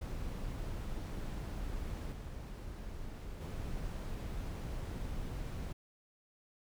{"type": "noise with level steps", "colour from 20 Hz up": "brown", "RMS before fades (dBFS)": [-40, -44, -40], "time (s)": [0.01, 5.73], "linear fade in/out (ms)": 10, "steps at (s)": [2.12, 3.41], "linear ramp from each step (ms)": 2, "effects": []}